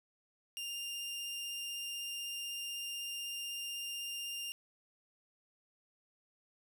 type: tone with vibrato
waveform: sawtooth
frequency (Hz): 2800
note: F7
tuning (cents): +4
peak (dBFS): -36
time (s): 0.57-4.52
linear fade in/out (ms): 0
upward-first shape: sine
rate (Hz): 16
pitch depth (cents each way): 8
effects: none